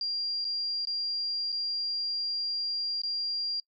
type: tone with dropouts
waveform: sine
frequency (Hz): 4770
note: D8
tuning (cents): +26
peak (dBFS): -29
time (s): 0.01-3.6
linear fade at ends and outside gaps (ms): 2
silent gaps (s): 0.445-0.45 / 0.852-0.871 / 1.521-1.525 / 3.018-3.034
effects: noise-tail reverb RT60 0.1 s tail -26 dB re dry